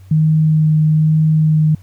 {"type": "tone with vibrato", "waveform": "sine", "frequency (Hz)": 155.56, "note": "D#3", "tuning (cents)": 0, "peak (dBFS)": -9, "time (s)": [0.11, 1.75], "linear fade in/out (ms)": 5, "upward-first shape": "sine", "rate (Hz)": 1.1, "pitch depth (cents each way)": 10, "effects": ["added 94 Hz sine -37 dBFS peak until 1.82 s", "pink hiss -54 dBFS RMS until 1.82 s"]}